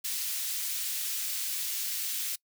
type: high-pass noise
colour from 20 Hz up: white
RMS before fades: -33 dBFS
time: 0.04-2.36 s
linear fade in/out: 10 ms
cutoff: 2600 Hz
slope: 12 dB/octave
effects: noise-tail reverb RT60 0.1 s tail -24 dB re dry